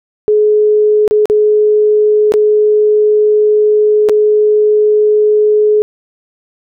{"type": "tone with dropouts", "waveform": "sine", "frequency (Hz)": 423.4, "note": "G#4", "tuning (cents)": 33, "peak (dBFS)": -6, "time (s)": [0.28, 5.82], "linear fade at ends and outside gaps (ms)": 0, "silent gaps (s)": [[1.078, 1.11], [1.256, 1.299], [2.321, 2.339], [4.088, 4.095]], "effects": []}